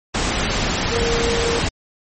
sine tone in noise, 466.2 Hz, A#4, in tune, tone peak -20 dBFS, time 0.91-1.6 s, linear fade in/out 10 ms, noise pink, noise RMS -20 dBFS, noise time 0.14-1.69 s, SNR -3 dB, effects MP3 32 kbps

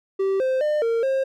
triangle tone with pitch steps, 387.7 / 521 / 602 / 459.7 / 534 Hz, G4 / C5 / D5 / A#4 / C5, -19 / -7 / +43 / -24 / +35 cents, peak -17 dBFS, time 0.19-1.24 s, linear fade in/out 10 ms, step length 210 ms, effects none

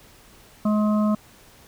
harmonic tone, 211.6 Hz, G#3, 33 cents sharp, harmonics 1 / 3 / 5 / 6, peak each -18 / -28 / -32 / -34 dBFS, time 0.65-1.15 s, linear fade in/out 5 ms, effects pink hiss -51 dBFS RMS until 1.67 s

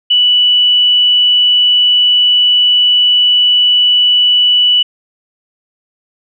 sine tone, 2960 Hz, F#7, in tune, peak -6 dBFS, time 0.1-4.83 s, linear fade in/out 10 ms, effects none

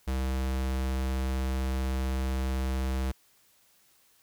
square tone, 65.41 Hz, C2, in tune, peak -28 dBFS, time 0.07-3.12 s, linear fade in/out 10 ms, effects white hiss -64 dBFS RMS until 4.22 s

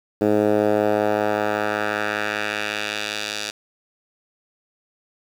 10% pulse tone with band-pass filter sweep, 105.2 Hz, G#2, 23 cents sharp, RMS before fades -22 dBFS, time 0.21-3.51 s, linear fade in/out 5 ms, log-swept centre 380 to 4600 Hz, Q 1.2, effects 7-bit

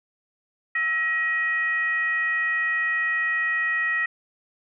sine tone with frequency modulation, 1900 Hz, A#6, 33 cents sharp, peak -21 dBFS, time 0.75-4.06 s, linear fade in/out 5 ms, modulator 585 Hz, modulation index 0.51, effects none

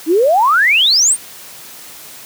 sine exponential sweep, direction up, 297.4 to 9397 Hz, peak -8 dBFS, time 0.06-1.17 s, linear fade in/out 50 ms, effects white hiss -35 dBFS RMS until 2.25 s + high-pass 100 Hz 12 dB/octave

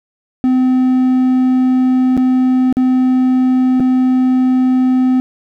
triangle tone with dropouts, 256.1 Hz, C4, 37 cents flat, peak -7 dBFS, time 0.44-5.2 s, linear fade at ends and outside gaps 0 ms, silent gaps 2.168-2.176 / 2.726-2.769 / 3.798-3.804 s, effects none

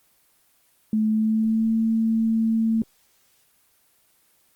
sine tone with pitch glide, 216.8 to 224.2 Hz, A3 to A3, -25 to +33 cents, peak -18 dBFS, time 0.93-2.82 s, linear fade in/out 2 ms, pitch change +58 cents, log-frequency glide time 1.08-1.73 s, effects white hiss -62 dBFS RMS until 4.55 s + Opus 24 kbps

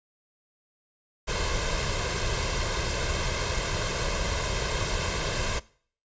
pink noise with comb filter, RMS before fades -28 dBFS, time 1.27-5.6 s, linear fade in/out 20 ms, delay 1.9 ms, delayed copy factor +0.65, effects noise-tail reverb RT60 0.5 s tail -21 dB re dry + resampled to 16000 Hz

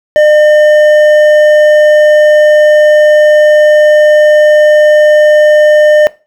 triangle tone with hard clipping, 604 Hz, D5, 48 cents sharp, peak -4 dBFS, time 0.16-6.07 s, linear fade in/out 0 ms, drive 11 dB, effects noise-tail reverb RT60 0.3 s tail -19 dB re dry

